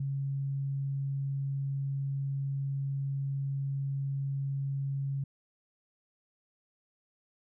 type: tone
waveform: sine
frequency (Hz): 137.8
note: C#3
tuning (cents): -10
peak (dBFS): -30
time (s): 0-5.24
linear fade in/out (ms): 5
effects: none